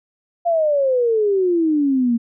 sine exponential sweep, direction down, 698.5 to 228.6 Hz, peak -14 dBFS, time 0.45-2.18 s, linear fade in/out 20 ms, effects none

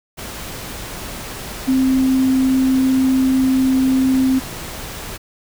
sine tone in noise, 262.1 Hz, C4, 3 cents sharp, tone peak -12 dBFS, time 1.67-4.4 s, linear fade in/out 20 ms, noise pink, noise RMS -30 dBFS, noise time 0.17-5.18 s, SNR +15 dB, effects none

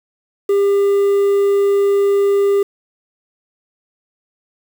triangle tone with quantisation, 400 Hz, G4, 35 cents sharp, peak -9 dBFS, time 0.49-2.63 s, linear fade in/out 5 ms, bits 6, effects none

